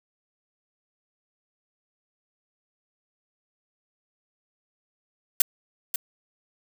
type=noise with echo; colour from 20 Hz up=blue; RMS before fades=-17 dBFS; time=5.4-5.42 s; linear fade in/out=2 ms; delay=540 ms; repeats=1; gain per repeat=-10 dB; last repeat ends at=5.96 s; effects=none